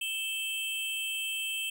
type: tone pair together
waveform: square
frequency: 2637 / 3136 Hz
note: E7 / G7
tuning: 0 / 0 cents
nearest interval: minor third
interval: 300 cents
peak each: -35 / -35 dBFS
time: 0.01-1.7 s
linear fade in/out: 5 ms
effects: none